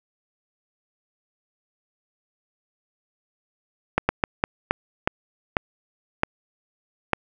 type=slowing click train; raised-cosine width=0.5 ms; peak=-3 dBFS; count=9; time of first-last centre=3.98-7.133 s; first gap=110 ms; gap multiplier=1.35; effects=none